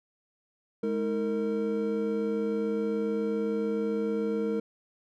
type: tone cluster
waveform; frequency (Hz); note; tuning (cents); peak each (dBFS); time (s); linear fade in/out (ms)
triangle; 210.2 / 317.3 / 458; G#3 / D#4 / A#4; +21 / +34 / -31; -29 / -33 / -27; 0.83-4.6; 5
effects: none